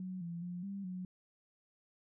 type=tone with pitch steps; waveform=sine; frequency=185 / 170.3 / 177.1 / 197.6 / 183.1 Hz; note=F#3 / F3 / F3 / G3 / F#3; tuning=0 / -43 / +24 / +14 / -18 cents; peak=-39 dBFS; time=0-1.05 s; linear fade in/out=2 ms; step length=210 ms; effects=none